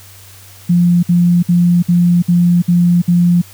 sine tone bursts, 174.61 Hz, F3, in tune, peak -7 dBFS, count 7, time 0.69-3.418 s, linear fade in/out 10 ms, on 340 ms, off 58 ms, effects added 97 Hz sine -40 dBFS peak until 3.53 s + white hiss -40 dBFS RMS until 3.53 s

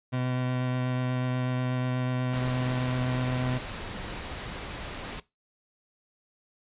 30% pulse tone with vibrato, 126.5 Hz, B2, 42 cents sharp, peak -24 dBFS, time 0.12-3.59 s, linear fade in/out 20 ms, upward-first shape sine, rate 8.2 Hz, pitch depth 10 cents each way
pink noise, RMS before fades -37 dBFS, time 2.33-5.2 s, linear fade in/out 2 ms
effects noise-tail reverb RT60 0.2 s tail -18 dB re dry + resampled to 8000 Hz

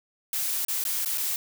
blue noise with dropouts, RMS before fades -28 dBFS, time 0.33-1.36 s, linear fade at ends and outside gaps 2 ms, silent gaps 0.65-0.683 / 0.84-0.85 / 1.049-1.058 / 1.176-1.18 s, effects none

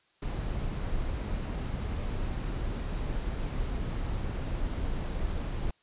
brown noise, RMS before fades -32 dBFS, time 0.22-5.71 s, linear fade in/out 5 ms, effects white hiss -68 dBFS RMS until 5.82 s + resampled to 8000 Hz

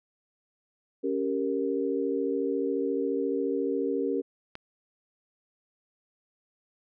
sine chord, G diminished, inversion second, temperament equal, 277.2 / 392 / 466.2 Hz, Db4 / G4 / Bb4, 0 / 0 / 0 cents, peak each -30 dBFS, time 1.03-4.22 s, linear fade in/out 20 ms
click, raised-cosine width 0.3 ms, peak -23 dBFS, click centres 4.554 s
effects none

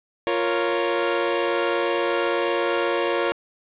sawtooth chord, Bb minor, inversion second, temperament equal, 349.2 / 466.2 / 554.4 Hz, F4 / Bb4 / Db5, 0 / 0 / 0 cents, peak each -21 dBFS, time 0.27-3.32 s, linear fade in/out 0 ms, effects resampled to 8000 Hz + 7-bit

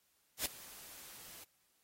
white noise with ADSR envelope, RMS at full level -34 dBFS, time 0.38-1.44 s, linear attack 77 ms, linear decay 4 ms, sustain -19 dB, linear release 5 ms, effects white hiss -75 dBFS RMS until 1.83 s + AAC 48 kbps

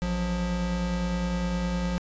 square tone pair together, 56.13 / 178.2 Hz, A1 / F3, +35 / +35 cents, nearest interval octave + minor sixth, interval 2000 cents, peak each -31 / -28 dBFS, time 0.02-1.98 s, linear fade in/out 0 ms, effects resampled to 16000 Hz

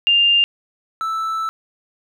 sine / triangle tone pair in turn, 2800 / 1318.1 Hz, F7 / E6, +4 / -1 cents, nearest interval octave + minor second, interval 1305 cents, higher first, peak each -11 / -18 dBFS, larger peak first, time 0.07-0.44 / 1.01-1.49 s, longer second, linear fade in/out 0 ms, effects none

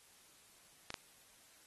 clicks, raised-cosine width 0.2 ms, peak -23 dBFS, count 2, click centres 0.904 / 0.942 s, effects white hiss -64 dBFS RMS until 1.66 s + AAC 32 kbps

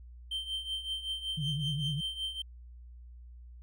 triangle tone with tremolo, 3124 Hz, G7, 7 cents flat, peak -29 dBFS, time 0.31-2.42 s, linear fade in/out 5 ms, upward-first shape triangle, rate 5.3 Hz, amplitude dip 80%
sine tone with vibrato, 146.83 Hz, D3, in tune, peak -31 dBFS, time 1.37-2.01 s, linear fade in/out 10 ms, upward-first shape triangle, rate 10 Hz, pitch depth 150 cents each way
effects tanh soft clip ceiling -21 dBFS + added 60 Hz sine -47 dBFS peak until 3.62 s

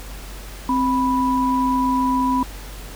sine tone pair together, 261.6 / 986.1 Hz, C4 / B5, 0 / -3 cents, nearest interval octave + major seventh, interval 2297 cents, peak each -19 dBFS, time 0.69-2.43 s, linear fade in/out 2 ms, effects added 47 Hz sine -34 dBFS peak until 2.95 s + pink hiss -39 dBFS RMS until 2.95 s

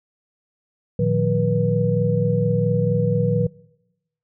sine tone cluster, 115.3 / 154.1 / 178.5 / 485.1 Hz, A#2 / D#3 / F3 / B4, -19 / -16 / +38 / -31 cents, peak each -22 dBFS, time 0.99-3.47 s, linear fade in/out 5 ms, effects noise-tail reverb RT60 0.9 s tail -23 dB re dry

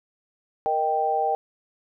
sine chord, Eb major, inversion second, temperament equal, 466.2 / 622.3 / 784 Hz, Bb4 / Eb5 / G5, 0 / 0 / 0 cents, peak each -28 / -28 / -22 dBFS, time 0.66-1.35 s, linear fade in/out 0 ms, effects none

